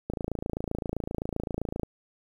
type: click train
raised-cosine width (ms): 2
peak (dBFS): -17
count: 49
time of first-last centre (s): 0.1-1.833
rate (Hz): 27.7
effects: 9-bit